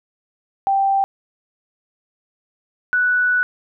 sine tone pair in turn, 784 / 1480 Hz, G5 / F#6, 0 / 0 cents, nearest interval major seventh, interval 1100 cents, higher second, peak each -14 dBFS, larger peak neither, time 0.67-1.04 / 2.93-3.43 s, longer second, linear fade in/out 0 ms, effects none

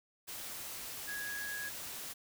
sine tone in noise, 1661.2 Hz, G#6, in tune, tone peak -39 dBFS, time 1.07-1.7 s, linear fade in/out 20 ms, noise white, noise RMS -44 dBFS, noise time 0.27-2.14 s, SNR +2 dB, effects none

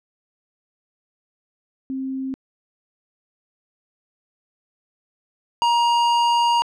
sine / square tone pair in turn, 265 / 944.4 Hz, C4 / A#5, +22 / +22 cents, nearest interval octave + minor seventh, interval 2200 cents, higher second, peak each -24 / -16 dBFS, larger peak second, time 1.9-2.34 / 5.62-6.62 s, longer second, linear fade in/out 0 ms, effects low-pass 5000 Hz 12 dB/octave

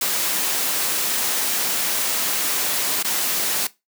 white noise with dropouts, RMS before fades -22 dBFS, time 0.01-3.67 s, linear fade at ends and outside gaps 5 ms, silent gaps 3.028-3.045 s, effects noise-tail reverb RT60 0.2 s tail -18 dB re dry + high-pass 200 Hz 12 dB/octave

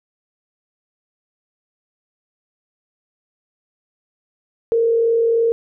sine tone with frequency modulation, 460 Hz, A#4, 23 cents flat, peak -13 dBFS, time 4.72-5.52 s, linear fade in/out 0 ms, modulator 43.2 Hz, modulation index 0.32, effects none

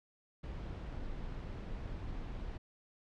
brown noise, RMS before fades -42 dBFS, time 0.43-2.58 s, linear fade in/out 10 ms, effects low-pass 4000 Hz 12 dB/octave

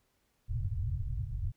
white low-pass noise, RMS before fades -34 dBFS, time 0.48-1.52 s, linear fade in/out 20 ms, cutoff 130 Hz, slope 96 dB/octave, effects pink hiss -75 dBFS RMS until 1.56 s

